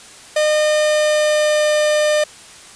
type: tone with pitch glide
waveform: 45% pulse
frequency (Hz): 609 to 603.7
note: D#5 to D5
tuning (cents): -37 to +48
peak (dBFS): -13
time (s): 0.36-2.24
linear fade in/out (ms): 5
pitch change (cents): -15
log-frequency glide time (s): 0.57-1.72
effects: white hiss -40 dBFS RMS until 2.75 s + resampled to 22050 Hz